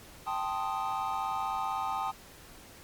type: chord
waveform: triangle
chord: A half-diminished seventh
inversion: third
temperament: equal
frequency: 784 / 880 / 1046.5 / 1244.5 Hz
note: G5 / A5 / C6 / Eb6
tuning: 0 / 0 / 0 / 0 cents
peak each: -33 / -34 / -37 / -34 dBFS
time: 0.26-2.12 s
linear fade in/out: 20 ms
effects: pink hiss -52 dBFS RMS until 2.83 s + Opus 48 kbps